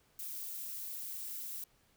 violet noise with amplitude modulation, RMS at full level -40 dBFS, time 0.19-1.64 s, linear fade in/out 2 ms, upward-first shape sine, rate 200 Hz, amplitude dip 55%, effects pink hiss -70 dBFS RMS until 1.96 s

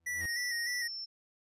40% pulse tone with exponential growth, 83 Hz, E2, 12 cents sharp, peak -38 dBFS, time 0-0.26 s, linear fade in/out 5 ms, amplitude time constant 56 ms
square tone with vibrato, 1915 Hz, A#6, 46 cents sharp, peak -34 dBFS, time 0.06-0.88 s, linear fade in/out 10 ms, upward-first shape square, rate 3.3 Hz, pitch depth 40 cents each way
sine tone, 5370 Hz, E8, 31 cents sharp, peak -38 dBFS, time 0.28-1.06 s, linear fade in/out 20 ms
effects resampled to 32000 Hz

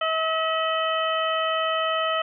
harmonic tone with a mistuned harmonic, 643 Hz, E5, 43 cents flat, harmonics 1 / 2 / 3 / 4 / 5, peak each -26 / -25 / -32 / -34 / -30 dBFS, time 0.01-2.22 s, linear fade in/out 5 ms, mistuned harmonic 5, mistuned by -90 cents, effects none

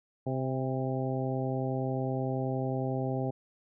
harmonic tone with a mistuned harmonic, 130.81 Hz, C3, in tune, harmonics 1 / 2 / 3 / 4 / 5 / 6, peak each -32 / -35 / -37 / -38 / -39 / -40 dBFS, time 0.26-3.31 s, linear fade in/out 10 ms, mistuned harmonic 6, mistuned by +26 cents, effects none

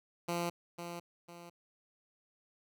10% pulse tone with echo, 172.2 Hz, F3, 24 cents flat, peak -25 dBFS, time 0.28-0.5 s, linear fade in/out 10 ms, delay 500 ms, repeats 2, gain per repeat -8 dB, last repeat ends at 1.5 s, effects none

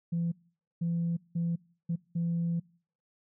sine tone bursts at uneven times, 169.1 Hz, E3, 44 cents sharp, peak -26 dBFS, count 5, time 0.12-0.32 / 0.81-1.17 / 1.35-1.56 / 1.89-1.96 / 2.15-2.6 s, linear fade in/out 10 ms, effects noise-tail reverb RT60 0.5 s tail -25 dB re dry + tanh soft clip ceiling -24 dBFS

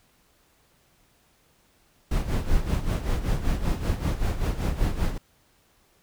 brown noise with tremolo, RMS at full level -22 dBFS, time 2.11-5.18 s, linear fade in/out 5 ms, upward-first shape sine, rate 5.2 Hz, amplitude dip 70%, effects pink hiss -63 dBFS RMS until 6.02 s

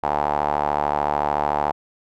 sawtooth tone with band-pass filter, 73.6 Hz, D2, 4 cents sharp, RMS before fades -22 dBFS, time 0.03-1.72 s, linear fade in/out 10 ms, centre 830 Hz, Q 4.6, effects none

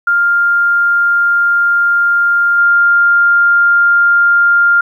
sine tone with level steps, 1400 Hz, F6, 4 cents sharp, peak -8 / -6 dBFS, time 0.07-4.81 s, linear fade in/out 5 ms, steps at 2.58 s, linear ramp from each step 2 ms, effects 8-bit

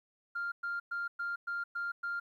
sine tone bursts, 1396.9 Hz, F6, in tune, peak -32 dBFS, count 7, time 0.35-2.2 s, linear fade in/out 10 ms, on 170 ms, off 110 ms, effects tanh soft clip ceiling -30 dBFS + 12-bit

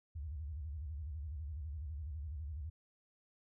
sine tone with vibrato, 74.8 Hz, D2, 32 cents sharp, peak -40 dBFS, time 0.15-2.7 s, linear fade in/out 10 ms, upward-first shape square, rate 12 Hz, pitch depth 160 cents each way, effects none

